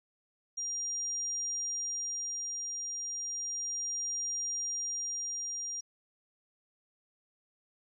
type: tone with tremolo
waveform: sine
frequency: 5700 Hz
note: F8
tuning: 34 cents sharp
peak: -32 dBFS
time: 0.57-5.81 s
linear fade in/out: 10 ms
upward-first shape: sine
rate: 0.33 Hz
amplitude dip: 30%
effects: 12-bit